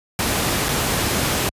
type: noise with dropouts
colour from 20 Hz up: pink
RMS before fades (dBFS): -20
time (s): 0.19-1.49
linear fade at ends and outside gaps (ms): 1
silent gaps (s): 0.685-0.689
effects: high-pass 60 Hz 12 dB/octave + resampled to 32000 Hz